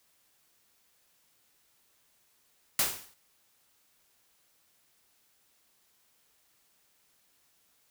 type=noise with exponential decay; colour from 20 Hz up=white; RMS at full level=-23 dBFS; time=2.79-3.14 s; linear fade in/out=2 ms; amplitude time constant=74 ms; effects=white hiss -69 dBFS RMS until 7.9 s